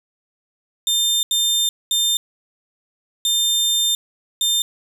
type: tone bursts at uneven times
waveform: sawtooth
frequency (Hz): 3600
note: A7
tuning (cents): +39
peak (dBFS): -13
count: 5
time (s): 0.87-1.23 / 1.31-1.69 / 1.91-2.17 / 3.25-3.95 / 4.41-4.62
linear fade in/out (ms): 2
effects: 7-bit